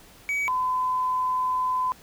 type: tone pair in turn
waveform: triangle / sine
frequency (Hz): 2270 / 1015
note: C#7 / B5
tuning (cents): +41 / +47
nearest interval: octave + major second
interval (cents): 1394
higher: first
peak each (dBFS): -22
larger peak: neither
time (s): 0.29-0.48 / 0.48-1.92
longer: second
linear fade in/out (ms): 0
effects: pink hiss -51 dBFS RMS until 2.02 s